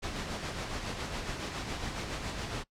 pink noise with tremolo, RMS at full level -35 dBFS, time 0.02-2.64 s, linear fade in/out 20 ms, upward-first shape sine, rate 7.2 Hz, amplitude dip 40%, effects noise-tail reverb RT60 0.1 s tail -21 dB re dry + low-pass 6000 Hz 12 dB/octave

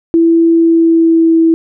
sine tone with pitch glide, 332 to 327.2 Hz, E4 to E4, +12 to -13 cents, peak -5 dBFS, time 0.14-1.54 s, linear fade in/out 0 ms, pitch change -25 cents, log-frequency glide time 0.52-1.39 s, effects none

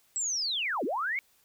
sine linear two-way sweep, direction down then up, 7880 to 222.3 to 2255 Hz, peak -28 dBFS, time 0.16-1.19 s, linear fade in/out 0 ms, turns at 0.84 s, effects white hiss -66 dBFS RMS until 1.44 s

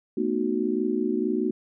sine chord, B dominant seventh, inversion third, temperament just, 222.2 / 246.9 / 308.7 / 370.4 Hz, A3 / B3 / D#4 / F#4, +17 / 0 / -14 / +2 cents, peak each -29 / -29 / -28 / -27 dBFS, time 0.17-1.51 s, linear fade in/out 5 ms, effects none

